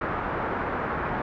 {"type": "low-pass noise", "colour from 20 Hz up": "white", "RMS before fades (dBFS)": -29, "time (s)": [0.01, 1.22], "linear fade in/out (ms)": 5, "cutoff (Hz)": 1500, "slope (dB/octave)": 24, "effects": []}